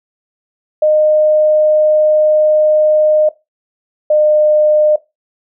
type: tone pair in turn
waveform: sine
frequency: 613 / 607 Hz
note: D#5 / D#5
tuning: -26 / -43 cents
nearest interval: unison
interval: 17 cents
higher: first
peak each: -7 dBFS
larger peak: neither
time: 0.82-3.29 / 4.1-4.96 s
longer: first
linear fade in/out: 5 ms
effects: noise-tail reverb RT60 0.2 s tail -17 dB re dry